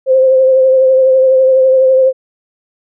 sine tone with vibrato, 523.3 Hz, C5, in tune, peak -5 dBFS, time 0.06-2.13 s, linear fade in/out 50 ms, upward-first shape triangle, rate 12 Hz, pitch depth 30 cents each way, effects none

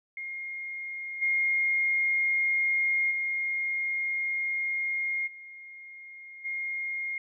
sine tone with level steps, 2135 Hz, C7, 34 cents sharp, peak -34 / -23 / -27 / -43 / -30 dBFS, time 0.17-7.18 s, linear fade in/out 2 ms, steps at 1.21 / 3.1 / 5.26 / 6.44 s, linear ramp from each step 20 ms, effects none

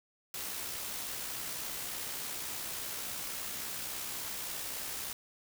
white noise with amplitude modulation, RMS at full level -38 dBFS, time 0.34-5.13 s, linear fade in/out 2 ms, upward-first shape sine, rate 63.5 Hz, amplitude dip 30%, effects none

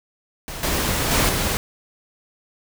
pink noise with level steps, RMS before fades -32 / -22 / -18 / -22 dBFS, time 0.48-1.57 s, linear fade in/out 0 ms, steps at 0.63 / 1.11 / 1.29 s, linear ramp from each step 2 ms, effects none

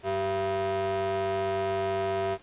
square ring-modulated tone, 145.2 Hz, D3, 19 cents flat, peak -24 dBFS, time 0.03-2.38 s, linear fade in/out 50 ms, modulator 533 Hz, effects pink hiss -54 dBFS RMS until 2.42 s + resampled to 8000 Hz

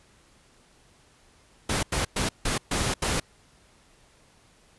pink noise bursts at uneven times, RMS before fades -26 dBFS, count 6, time 1.69-1.83 / 1.92-2.05 / 2.16-2.29 / 2.45-2.58 / 2.71-2.94 / 3.02-3.2 s, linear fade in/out 5 ms, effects pink hiss -59 dBFS RMS until 4.78 s + resampled to 24000 Hz

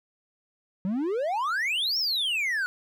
triangle exponential two-way sweep, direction up then down, 179.8 to 5590 to 1439 Hz, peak -23 dBFS, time 0.85-2.66 s, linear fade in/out 0 ms, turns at 1.98 s, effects none

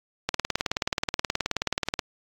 click train, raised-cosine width 0.2 ms, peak -7 dBFS, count 33, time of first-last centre 0.29-1.992 s, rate 18.8 Hz, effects AAC 48 kbps

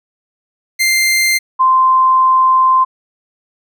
sawtooth / sine tone pair in turn, 2093 / 1040.8 Hz, C7 / C6, 0 / -9 cents, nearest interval octave, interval 1209 cents, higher first, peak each -7 dBFS, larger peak neither, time 0.79-1.39 / 1.59-2.85 s, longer second, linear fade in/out 20 ms, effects none

